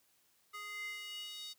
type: tone with high-pass filter sweep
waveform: square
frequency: 415.3 Hz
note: G#4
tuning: in tune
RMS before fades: -45 dBFS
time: 0.53-1.54 s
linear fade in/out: 20 ms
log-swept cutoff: 1500 to 4100 Hz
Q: 5.4
effects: white hiss -72 dBFS RMS until 1.58 s + high-pass 60 Hz 12 dB/octave

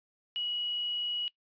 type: tone with quantisation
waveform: sine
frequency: 2916 Hz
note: F#7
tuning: 26 cents flat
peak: -31 dBFS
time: 0.36-1.28 s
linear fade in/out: 0 ms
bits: 9
effects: noise-tail reverb RT60 0.1 s tail -21 dB re dry + resampled to 11025 Hz

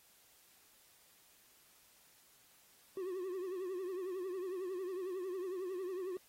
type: tone with vibrato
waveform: triangle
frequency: 370 Hz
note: F#4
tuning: in tune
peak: -36 dBFS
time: 2.97-6.17 s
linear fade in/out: 2 ms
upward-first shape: triangle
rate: 11 Hz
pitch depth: 110 cents each way
effects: white hiss -66 dBFS RMS until 6.28 s + AAC 48 kbps

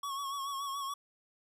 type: tone with vibrato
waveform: square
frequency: 1108.7 Hz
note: C#6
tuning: in tune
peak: -36 dBFS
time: 0.03-0.94 s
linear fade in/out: 5 ms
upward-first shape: sine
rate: 7 Hz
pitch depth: 47 cents each way
effects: resampled to 32000 Hz

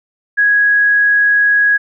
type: tone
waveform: sine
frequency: 1661.2 Hz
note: G#6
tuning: in tune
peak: -8 dBFS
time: 0.37-1.78 s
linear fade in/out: 20 ms
effects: none

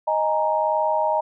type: chord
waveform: sine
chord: D# suspended fourth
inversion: none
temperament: equal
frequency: 622.3 / 830.6 / 932.3 Hz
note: D#5 / G#5 / A#5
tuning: 0 / 0 / 0 cents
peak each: -22 / -25 / -22 dBFS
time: 0.07-1.21 s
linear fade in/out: 10 ms
effects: none

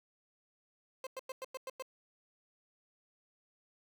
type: tone bursts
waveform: 30% pulse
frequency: 523.3 Hz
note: C5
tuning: in tune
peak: -37 dBFS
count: 7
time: 1.04-1.824 s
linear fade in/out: 2 ms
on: 28 ms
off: 98 ms
effects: none

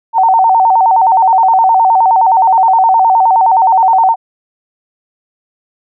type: tone with vibrato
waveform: sine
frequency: 830.6 Hz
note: G#5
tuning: in tune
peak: -5 dBFS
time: 0.13-4.16 s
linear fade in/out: 50 ms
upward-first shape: square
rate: 9.6 Hz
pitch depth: 160 cents each way
effects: none

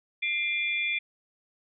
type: tone cluster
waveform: sine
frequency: 2092 / 2388 / 3450 Hz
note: C7 / D7 / A7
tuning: -1 / +28 / -35 cents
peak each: -33 / -27 / -35 dBFS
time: 0.22-0.99 s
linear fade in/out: 10 ms
effects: none

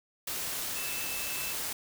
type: tone in noise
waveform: sine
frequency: 2637 Hz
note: E7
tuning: in tune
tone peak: -40 dBFS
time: 0.76-1.53 s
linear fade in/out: 5 ms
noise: white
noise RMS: -35 dBFS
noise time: 0.27-1.73 s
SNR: -8 dB
effects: none

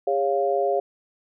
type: chord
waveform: sine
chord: Db major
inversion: second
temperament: equal with one note detuned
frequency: 406.1 / 554.4 / 698.5 Hz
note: Ab4 / Db5 / F5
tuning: -39 / 0 / 0 cents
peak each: -24 dBFS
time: 0.07-0.8 s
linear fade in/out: 5 ms
effects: none

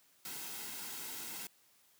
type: noise with comb filter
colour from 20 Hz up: white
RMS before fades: -44 dBFS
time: 0.25-1.47 s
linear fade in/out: 2 ms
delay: 1.7 ms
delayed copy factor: -0.55
effects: white hiss -68 dBFS RMS until 1.99 s + high-pass 100 Hz 12 dB/octave

